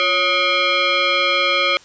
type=tone with frequency modulation; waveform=sine; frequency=554.4 Hz; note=C#5; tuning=in tune; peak=-14 dBFS; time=0-1.77 s; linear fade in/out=0 ms; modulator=905 Hz; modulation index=3.5; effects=white hiss -46 dBFS RMS until 1.84 s + resampled to 16000 Hz